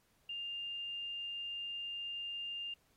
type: tone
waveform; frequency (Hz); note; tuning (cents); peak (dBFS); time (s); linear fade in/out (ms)
sine; 2803; F7; +6; -39; 0.29-2.74; 5
effects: pink hiss -73 dBFS RMS until 2.96 s + AAC 48 kbps